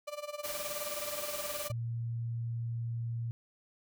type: tone with tremolo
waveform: 35% pulse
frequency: 590 Hz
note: D5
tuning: 8 cents sharp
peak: -34 dBFS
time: 0.07-1.72 s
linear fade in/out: 10 ms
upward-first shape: sine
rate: 19 Hz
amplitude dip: 85%
type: noise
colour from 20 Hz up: white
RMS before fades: -40 dBFS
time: 0.43-1.69 s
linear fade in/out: 20 ms
type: tone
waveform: sine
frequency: 116.5 Hz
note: A#2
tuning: 1 cent flat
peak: -33 dBFS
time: 1.7-3.31 s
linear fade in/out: 0 ms
effects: none